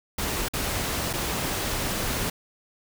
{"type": "noise with dropouts", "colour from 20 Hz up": "pink", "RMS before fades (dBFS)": -28, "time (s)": [0.18, 2.3], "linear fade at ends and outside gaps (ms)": 5, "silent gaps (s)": [[0.485, 0.535], [1.131, 1.135]], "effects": []}